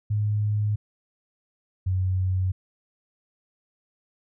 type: tone pair in turn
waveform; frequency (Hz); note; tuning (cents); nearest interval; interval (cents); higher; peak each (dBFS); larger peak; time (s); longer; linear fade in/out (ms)
sine; 105 / 93.11; G#2 / F#2; +19 / +11; major second; 208; first; -21; neither; 0.1-0.76 / 1.86-2.52; neither; 10
effects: none